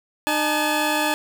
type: tone pair together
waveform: 15% pulse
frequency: 304 / 855 Hz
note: D#4 / A5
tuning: -40 / -50 cents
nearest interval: octave + tritone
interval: 1790 cents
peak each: -16 dBFS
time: 0.27-1.14 s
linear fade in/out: 0 ms
effects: none